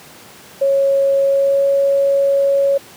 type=tone with pitch glide; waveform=sine; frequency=550 to 555.1 Hz; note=C#5 to C#5; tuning=-14 to +2 cents; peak=-11 dBFS; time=0.61-2.78 s; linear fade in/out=10 ms; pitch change=+16 cents; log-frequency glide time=1.22-1.67 s; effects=pink hiss -40 dBFS RMS until 2.96 s + high-pass 150 Hz 12 dB/octave